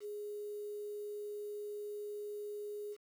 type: tone with quantisation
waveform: sine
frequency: 415.3 Hz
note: G#4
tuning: in tune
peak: -40 dBFS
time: 0-2.97 s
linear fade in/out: 50 ms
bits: 10
effects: none